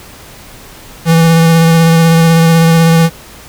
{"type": "tone with vibrato", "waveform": "square", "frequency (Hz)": 164.81, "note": "E3", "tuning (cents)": 0, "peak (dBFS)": -5, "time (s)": [1.05, 3.1], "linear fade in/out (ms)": 50, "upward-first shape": "sine", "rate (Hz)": 16, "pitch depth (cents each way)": 17, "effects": ["pink hiss -34 dBFS RMS until 3.48 s"]}